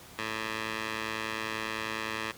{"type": "tone with band-pass filter", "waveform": "15% pulse", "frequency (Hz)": 110, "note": "A2", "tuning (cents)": 0, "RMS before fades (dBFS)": -35, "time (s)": [0.18, 2.32], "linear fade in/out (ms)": 10, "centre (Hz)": 2200, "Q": 1, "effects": ["pink hiss -50 dBFS RMS until 2.37 s", "high-pass 60 Hz 12 dB/octave"]}